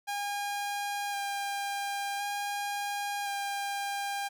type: tone with vibrato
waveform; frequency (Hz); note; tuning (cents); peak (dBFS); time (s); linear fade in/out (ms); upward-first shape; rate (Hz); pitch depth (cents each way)
sawtooth; 807; G#5; -50; -28; 0.07-4.29; 20; square; 0.47; 11
effects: none